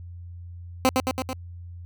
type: tone with echo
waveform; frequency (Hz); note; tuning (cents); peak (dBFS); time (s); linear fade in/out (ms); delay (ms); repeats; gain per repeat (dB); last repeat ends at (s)
15% pulse; 259.4; C4; -15; -10; 0.85-0.89; 0; 110; 4; -3; 1.33
effects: added 87 Hz sine -37 dBFS peak until 1.85 s